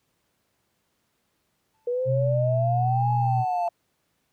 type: tone with exponential growth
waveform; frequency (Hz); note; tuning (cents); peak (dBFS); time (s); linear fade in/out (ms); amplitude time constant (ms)
triangle; 880; A5; 0; -27; 1.74-3.68; 1; 420
type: exponential two-way sweep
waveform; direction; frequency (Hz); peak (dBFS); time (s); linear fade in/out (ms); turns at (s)
sine; up then down; 478.9 to 839 to 683; -23; 1.87-3.69; 5; 3.12
type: tone with pitch glide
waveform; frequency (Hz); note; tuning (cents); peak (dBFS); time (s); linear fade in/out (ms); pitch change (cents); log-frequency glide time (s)
sine; 128.1 to 122.03; C3 to B2; -36 to -20; -21; 2.05-3.45; 50; -84; 2.29-2.56
effects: pink hiss -72 dBFS RMS until 4.32 s + high-pass 80 Hz 12 dB/octave